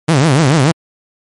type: tone with vibrato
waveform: sawtooth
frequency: 146 Hz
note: D3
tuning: 10 cents flat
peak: -4 dBFS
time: 0.08-0.72 s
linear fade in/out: 10 ms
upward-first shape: triangle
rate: 6.9 Hz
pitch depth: 290 cents each way
effects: MP3 48 kbps